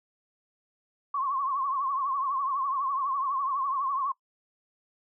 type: tone with vibrato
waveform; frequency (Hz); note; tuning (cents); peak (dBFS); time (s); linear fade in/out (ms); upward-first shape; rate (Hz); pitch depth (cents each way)
sine; 1092; C#6; -26; -26; 1.14-4.12; 5; triangle; 12; 110
effects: noise-tail reverb RT60 0.1 s tail -20 dB re dry